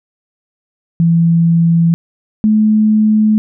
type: tone pair in turn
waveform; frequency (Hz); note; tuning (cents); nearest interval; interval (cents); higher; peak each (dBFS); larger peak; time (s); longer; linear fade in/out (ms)
sine; 167.3 / 215; E3 / A3; +26 / -40; major third; 434; second; -7; neither; 1-1.94 / 2.44-3.38; neither; 0
effects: none